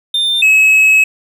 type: tone pair in turn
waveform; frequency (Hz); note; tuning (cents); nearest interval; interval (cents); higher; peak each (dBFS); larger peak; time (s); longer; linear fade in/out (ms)
triangle; 3599 / 2570; A7 / E7; +38 / -45; tritone; 583; first; -10 / -4; second; 0.14-0.42 / 0.42-1.04; second; 5
effects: none